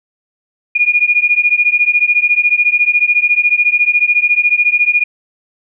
sine beating tone pair, 2431 / 2445 Hz, D#7 / D#7, -41 / -31 cents, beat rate 14 Hz, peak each -12 dBFS, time 0.75-5.04 s, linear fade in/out 10 ms, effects none

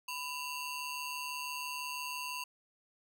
sawtooth ring-modulated tone, 1854 Hz, A#6, 10 cents flat, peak -31 dBFS, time 0.08-2.44 s, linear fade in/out 5 ms, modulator 854 Hz, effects none

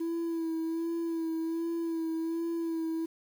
sine tone with vibrato, 329.6 Hz, E4, in tune, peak -27 dBFS, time 0-3.06 s, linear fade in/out 10 ms, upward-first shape sine, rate 1.3 Hz, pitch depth 30 cents each way, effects tanh soft clip ceiling -29 dBFS + 9-bit

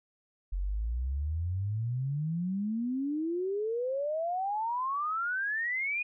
sine exponential sweep, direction up, 43.65 to 2489 Hz, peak -29 dBFS, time 0.52-6.03 s, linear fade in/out 10 ms, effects none

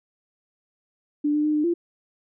sine tone with pitch steps, 294.6 / 299.2 / 303.5 / 300.9 / 343.1 Hz, D4 / D4 / D#4 / D4 / F4, +6 / +32 / -43 / +42 / -31 cents, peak -19 dBFS, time 1.24-1.74 s, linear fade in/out 10 ms, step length 100 ms, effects none

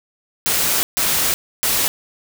white noise bursts at uneven times, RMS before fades -18 dBFS, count 3, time 0.46-0.83 / 0.97-1.34 / 1.63-1.88 s, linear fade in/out 0 ms, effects none

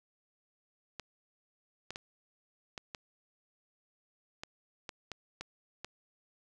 clicks, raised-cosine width 0.2 ms, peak -23 dBFS, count 10, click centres 0.997 / 1.906 / 1.959 / 2.778 / 2.948 / 4.435 / 4.892 / 5.117 / 5.41 / 5.846 s, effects none

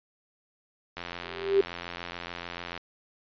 click train, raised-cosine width 0.3 ms, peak -20 dBFS, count 158, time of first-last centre 0.97-2.777 s, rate 86.9 Hz
sine tone with exponential growth, 393.7 Hz, G4, 8 cents sharp, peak -15 dBFS, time 1.23-1.61 s, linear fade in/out 5 ms, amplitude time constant 81 ms
effects resampled to 11025 Hz

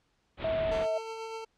pink low-pass noise, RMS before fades -38 dBFS, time 0.37-0.87 s, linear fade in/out 50 ms, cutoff 3700 Hz, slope 48 dB/octave
sine tone, 646 Hz, E5, 35 cents flat, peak -27 dBFS, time 0.44-0.98 s, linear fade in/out 5 ms
25% pulse tone with tremolo, 447.9 Hz, A4, 31 cents sharp, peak -32 dBFS, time 0.71-1.45 s, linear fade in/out 10 ms, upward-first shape sine, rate 8.2 Hz, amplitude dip 30%
effects pink hiss -73 dBFS RMS until 1.57 s + low-pass 6000 Hz 12 dB/octave

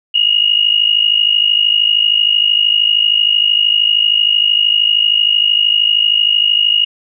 sine tone pair together, 2847 / 2900 Hz, F7 / F#7, +33 / -35 cents, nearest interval unison, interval 32 cents, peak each -12 dBFS, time 0.14-6.85 s, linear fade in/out 10 ms, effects none

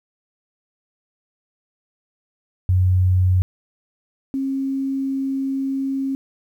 sine tone pair in turn, 92 / 269.9 Hz, F#2 / C#4, -9 / -46 cents, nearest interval octave + perfect fifth, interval 1863 cents, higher second, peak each -13 / -20 dBFS, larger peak first, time 2.69-3.42 / 4.34-6.15 s, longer second, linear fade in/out 0 ms, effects 9-bit

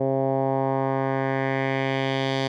10% pulse tone with low-pass filter sweep, 134.4 Hz, C3, 47 cents sharp, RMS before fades -24 dBFS, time 0-2.48 s, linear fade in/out 10 ms, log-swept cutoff 560 to 4200 Hz, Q 1.9, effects none

